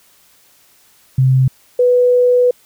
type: tone pair in turn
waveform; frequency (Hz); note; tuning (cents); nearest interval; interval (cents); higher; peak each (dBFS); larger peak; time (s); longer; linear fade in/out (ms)
sine; 130.81 / 493.9; C3 / B4; 0 / 0; octave + major seventh; 2300; second; -8; neither; 1.18-1.48 / 1.79-2.51; second; 5
effects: white hiss -51 dBFS RMS until 2.65 s